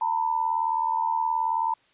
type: tone pair together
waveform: sine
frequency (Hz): 901 / 979.9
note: A5 / B5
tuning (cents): +41 / -14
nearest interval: minor second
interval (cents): 145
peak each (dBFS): -24 / -27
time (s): 0.01-1.74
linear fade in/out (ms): 5
effects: white hiss -62 dBFS RMS until 1.93 s + resampled to 8000 Hz